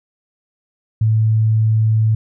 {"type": "tone", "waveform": "sine", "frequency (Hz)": 110, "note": "A2", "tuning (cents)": 0, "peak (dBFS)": -11, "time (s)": [1.01, 2.15], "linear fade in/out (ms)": 5, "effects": []}